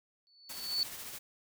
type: tone with exponential growth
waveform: sine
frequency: 4464 Hz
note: C#8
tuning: 11 cents sharp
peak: -26 dBFS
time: 0.27-0.83 s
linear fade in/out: 0 ms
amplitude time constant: 120 ms
type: noise with tremolo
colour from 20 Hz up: white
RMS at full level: -43 dBFS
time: 0.49-1.19 s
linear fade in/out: 10 ms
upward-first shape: sine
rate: 14 Hz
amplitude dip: 35%
effects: none